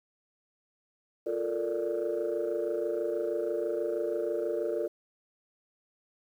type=chord; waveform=sine; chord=Bb major seventh; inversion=second; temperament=equal; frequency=349.2 / 440 / 466.2 / 587.3 Hz; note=F4 / A4 / Bb4 / D5; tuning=0 / 0 / 0 / 0 cents; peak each=-33 dBFS; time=1.26-4.88 s; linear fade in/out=10 ms; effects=tanh soft clip ceiling -22 dBFS + 10-bit